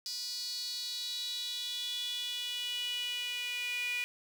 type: tone with high-pass filter sweep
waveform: sawtooth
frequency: 488.9 Hz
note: B4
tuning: 18 cents flat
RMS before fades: -37 dBFS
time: 0.06-4.04 s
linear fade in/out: 0 ms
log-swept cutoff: 4800 to 2400 Hz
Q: 7.6
effects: none